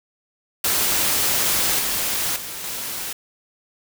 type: noise with level steps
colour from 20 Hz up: white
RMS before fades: -20 / -23 / -32 / -29 dBFS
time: 0.64-3.13 s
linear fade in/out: 5 ms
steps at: 1.79 / 2.36 / 2.64 s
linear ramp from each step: 2 ms
effects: none